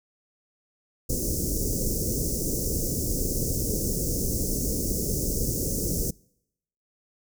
pink band-stop noise, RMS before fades -27 dBFS, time 1.09-6.11 s, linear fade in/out 10 ms, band 520 to 5500 Hz, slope 48 dB/octave, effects noise-tail reverb RT60 0.8 s tail -26 dB re dry

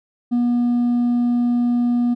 triangle tone with hard clipping, 241.3 Hz, B3, 40 cents flat, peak -14 dBFS, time 0.31-2.15 s, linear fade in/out 20 ms, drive 1 dB, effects none

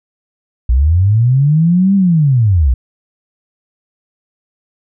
sine linear two-way sweep, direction up then down, 56.3 to 200.2 to 56.3 Hz, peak -7 dBFS, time 0.69-2.74 s, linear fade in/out 5 ms, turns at 1.95 s, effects none

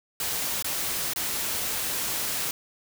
white noise with dropouts, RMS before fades -29 dBFS, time 0.2-2.51 s, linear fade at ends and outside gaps 2 ms, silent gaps 0.625-0.644 / 1.135-1.16 s, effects none

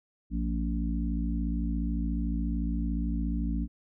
harmonic tone with a mistuned harmonic, 57.3 Hz, A#1, 29 cents flat, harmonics 1 / 3 / 4 / 5, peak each -29 / -34 / -35 / -36 dBFS, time 0.3-3.68 s, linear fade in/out 50 ms, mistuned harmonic 3, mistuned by +34 cents, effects none

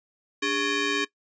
15% pulse ring-modulated tone, 698 Hz, F5, 1 cent flat, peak -14 dBFS, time 0.42-1.05 s, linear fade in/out 10 ms, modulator 989 Hz, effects noise-tail reverb RT60 0.1 s tail -19 dB re dry + resampled to 16000 Hz

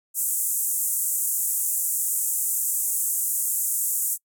pink band-pass noise, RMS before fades -25 dBFS, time 0.14-4.18 s, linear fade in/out 50 ms, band 7300 to 16000 Hz, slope 48 dB/octave, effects noise-tail reverb RT60 0.1 s tail -26 dB re dry

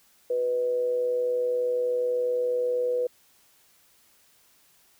sine tone with amplitude modulation, 493.9 Hz, B4, in tune, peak -21 dBFS, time 0.3-3.07 s, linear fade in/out 5 ms, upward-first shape sine, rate 128 Hz, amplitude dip 40%, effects white hiss -61 dBFS RMS until 4.99 s

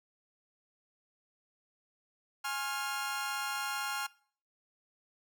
sawtooth chord, F minor, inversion first, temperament equal with one note detuned, 830.6 / 1072.8 / 1396.9 Hz, Ab5 / C6 / F6, 0 / +43 / 0 cents, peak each -35 / -37 / -33 dBFS, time 2.44-4.07 s, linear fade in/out 10 ms, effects noise-tail reverb RT60 0.5 s tail -22 dB re dry

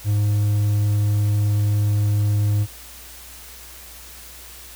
triangle tone, 103.83 Hz, G#2, in tune, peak -14 dBFS, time 0.04-2.67 s, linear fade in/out 50 ms, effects added 60 Hz sine -45 dBFS peak until 4.75 s + white hiss -41 dBFS RMS until 4.75 s

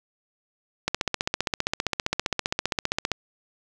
click train, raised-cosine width 0.2 ms, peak -6 dBFS, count 35, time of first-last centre 0.88-3.117 s, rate 15.2 Hz, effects none

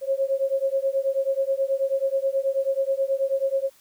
sine beating tone pair, 537 / 546.3 Hz, C5 / C#5, +45 / -25 cents, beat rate 9.3 Hz, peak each -24 dBFS, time 0.01-3.7 s, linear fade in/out 50 ms, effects white hiss -57 dBFS RMS until 3.8 s

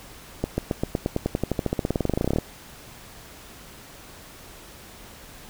accelerating click train, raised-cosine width 2 ms, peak -9 dBFS, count 30, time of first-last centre 0.44-2.385 s, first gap 140 ms, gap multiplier 0.94, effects pink hiss -45 dBFS RMS until 5.49 s

